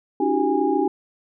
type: tone cluster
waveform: sine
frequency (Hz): 281.3 / 315 / 365.5 / 394 / 821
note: C#4 / D#4 / F#4 / G4 / G#5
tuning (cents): +26 / +21 / -21 / +9 / -20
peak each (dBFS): -24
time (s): 0.2-0.88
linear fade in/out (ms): 5
effects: none